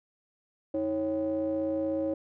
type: ring-modulated tone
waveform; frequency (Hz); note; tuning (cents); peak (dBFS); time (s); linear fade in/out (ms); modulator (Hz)
triangle; 115.3; A#2; -19; -22; 0.74-2.14; 5; 433
effects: none